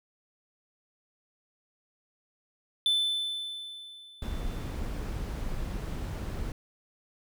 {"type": "tone with exponential decay", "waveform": "triangle", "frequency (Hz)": 3520, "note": "A7", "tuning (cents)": 0, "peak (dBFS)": -20, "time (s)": [2.86, 4.75], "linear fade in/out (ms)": 1, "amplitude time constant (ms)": 410}
{"type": "noise", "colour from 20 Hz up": "brown", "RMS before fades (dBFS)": -34, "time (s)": [4.22, 6.52], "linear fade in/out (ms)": 2}
{"effects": []}